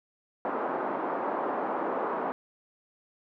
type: band-pass noise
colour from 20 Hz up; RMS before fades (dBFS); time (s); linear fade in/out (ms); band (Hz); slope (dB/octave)
white; -31; 0.45-2.32; 0; 250 to 1100; 24
effects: none